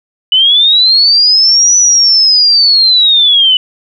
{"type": "linear two-way sweep", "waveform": "sine", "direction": "up then down", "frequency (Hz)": [2960, 5960, 2960], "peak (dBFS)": -4, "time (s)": [0.32, 3.57], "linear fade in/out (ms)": 2, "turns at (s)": 1.77, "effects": []}